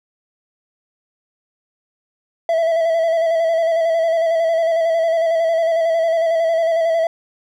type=tone with vibrato; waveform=triangle; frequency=659.3 Hz; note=E5; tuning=in tune; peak=-12 dBFS; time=2.49-7.07 s; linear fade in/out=2 ms; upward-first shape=square; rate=11 Hz; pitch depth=30 cents each way; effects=none